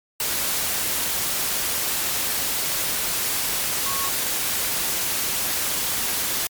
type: tone in noise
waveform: sine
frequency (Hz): 1100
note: C#6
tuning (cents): -14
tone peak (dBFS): -29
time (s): 3.86-4.09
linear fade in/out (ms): 2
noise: white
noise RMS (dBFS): -24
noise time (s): 0.2-6.47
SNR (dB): -8
effects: MP3 96 kbps